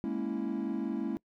triangle chord, A# half-diminished seventh, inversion third, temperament equal, 207.7 / 233.1 / 277.2 / 329.6 Hz, G#3 / A#3 / C#4 / E4, 0 / 0 / 0 / 0 cents, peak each -34 dBFS, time 0.04-1.17 s, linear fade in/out 0 ms, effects noise-tail reverb RT60 0.1 s tail -24 dB re dry + tanh soft clip ceiling -22 dBFS

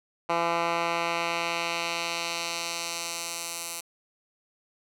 10% pulse tone with band-pass filter sweep, 169.2 Hz, E3, 45 cents sharp, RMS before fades -30 dBFS, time 0.29-3.81 s, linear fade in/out 10 ms, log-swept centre 1200 to 10000 Hz, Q 0.88, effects none

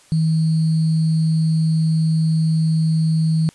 sine tone with sample-and-hold, 160 Hz, D#3, 49 cents sharp, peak -14 dBFS, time 0.12-3.49 s, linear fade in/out 0 ms, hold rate 4410 Hz, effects white hiss -51 dBFS RMS until 3.54 s + resampled to 24000 Hz

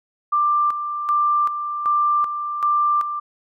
sine tone with tremolo, 1184 Hz, D6, 14 cents sharp, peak -15 dBFS, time 0.32-3.2 s, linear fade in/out 10 ms, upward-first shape square, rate 1.3 Hz, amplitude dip 60%, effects none

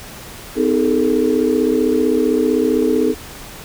sine tone cluster, 254.4 / 312.4 / 413.4 / 449 Hz, C4 / D#4 / G#4 / A4, -48 / +7 / -8 / +35 cents, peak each -18 dBFS, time 0.55-3.15 s, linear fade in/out 50 ms, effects tanh soft clip ceiling -2 dBFS + pink hiss -35 dBFS RMS until 3.64 s

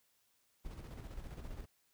brown noise with tremolo, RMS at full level -45 dBFS, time 0.64-1.66 s, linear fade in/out 20 ms, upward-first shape square, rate 15 Hz, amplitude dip 45%, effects white hiss -75 dBFS RMS until 1.93 s

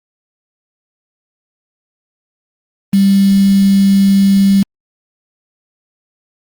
sine tone with quantisation, 196.5 Hz, G3, 4 cents sharp, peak -6 dBFS, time 2.93-4.63 s, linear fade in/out 5 ms, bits 4, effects Opus 32 kbps

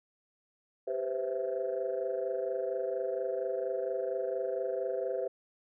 sine chord, C major seventh, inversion second, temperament equal with one note detuned, 392 / 499 / 523.3 / 659.3 Hz, G4 / B4 / C5 / E5, 0 / +18 / 0 / 0 cents, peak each -36 / -36 / -34 / -37 dBFS, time 0.87-5.28 s, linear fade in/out 10 ms, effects tanh soft clip ceiling -23 dBFS

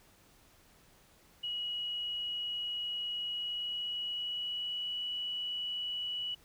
sine tone with pitch glide, 2910 to 2944 Hz, F#7 to F#7, -29 to -9 cents, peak -34 dBFS, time 1.43-6.35 s, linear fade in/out 10 ms, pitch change +20 cents, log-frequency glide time 3.32-5.03 s, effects pink hiss -63 dBFS RMS until 6.44 s

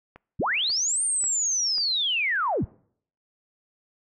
click train, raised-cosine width 0.5 ms, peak -29 dBFS, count 4, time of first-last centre 0.16-1.782 s, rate 1.85 Hz
sine linear two-way sweep, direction up then down, 31.14 to 9000 to 31.14 Hz, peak -22 dBFS, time 0.39-2.65 s, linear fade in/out 10 ms, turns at 1.03 s
effects noise-tail reverb RT60 0.6 s tail -24 dB re dry

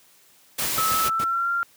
white noise, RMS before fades -26 dBFS, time 0.58-1.09 s, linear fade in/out 10 ms
pink noise bursts, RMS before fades -32 dBFS, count 5, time 0.61-1.246 s, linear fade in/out 10 ms, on 56 ms, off 89 ms
sine tone with pitch glide, 1300 to 1385.3 Hz, E6 to F6, -24 to -14 cents, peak -21 dBFS, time 0.78-1.63 s, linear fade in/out 0 ms, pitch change +110 cents, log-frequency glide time 0.97-1.5 s
effects white hiss -56 dBFS RMS until 1.76 s + high-pass 80 Hz 12 dB/octave

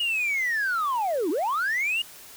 sine linear two-way sweep, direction down then up, 2902 to 282.3 to 2902 Hz, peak -21 dBFS, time 0-2.02 s, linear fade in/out 5 ms, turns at 1.3 s, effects tanh soft clip ceiling -21 dBFS + white hiss -46 dBFS RMS until 2.36 s

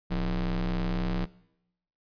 square ring-modulated tone, 73.2 Hz, D2, 5 cents flat, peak -24 dBFS, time 0.1-1.26 s, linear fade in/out 20 ms, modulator 105 Hz, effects noise-tail reverb RT60 0.8 s tail -20 dB re dry + resampled to 11025 Hz

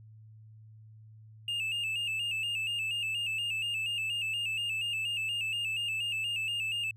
triangle tone with vibrato, 2725 Hz, F7, 43 cents flat, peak -29 dBFS, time 1.48-6.91 s, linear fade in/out 2 ms, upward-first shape square, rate 4.2 Hz, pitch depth 62 cents each way, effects added 109 Hz sine -50 dBFS peak until 6.96 s

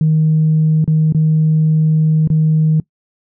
sine tone with dropouts, 156.6 Hz, D#3, 11 cents sharp, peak -8 dBFS, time 0.01-2.8 s, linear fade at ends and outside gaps 2 ms, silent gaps 0.843-0.877 / 1.124-1.147 / 2.275-2.301 s, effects noise-tail reverb RT60 0.1 s tail -22 dB re dry + tanh soft clip ceiling -5 dBFS

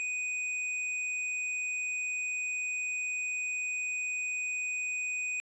sine tone with tanh clipping, 2489 Hz, D#7, in tune, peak -33 dBFS, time 0-5.4 s, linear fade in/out 0 ms, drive 14 dB, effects resampled to 22050 Hz

